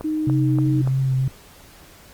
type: click train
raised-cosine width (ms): 1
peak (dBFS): -17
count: 4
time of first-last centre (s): 0.01-0.875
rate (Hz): 3.47
type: tone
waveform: sine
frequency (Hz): 309.8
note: D#4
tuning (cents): -7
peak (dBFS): -20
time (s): 0.04-0.82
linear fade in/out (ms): 10
type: tone with vibrato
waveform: sine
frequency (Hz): 132.3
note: C3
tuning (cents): +20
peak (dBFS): -17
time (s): 0.27-1.28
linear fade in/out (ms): 2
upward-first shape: triangle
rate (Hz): 3.1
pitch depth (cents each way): 27
effects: pink hiss -47 dBFS RMS until 2.13 s + Opus 24 kbps